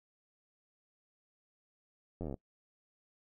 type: slowing click train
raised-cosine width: 2 ms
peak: -27 dBFS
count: 11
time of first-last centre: 2.21-2.342 s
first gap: 11 ms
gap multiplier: 1.04
effects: noise-tail reverb RT60 0.1 s tail -22 dB re dry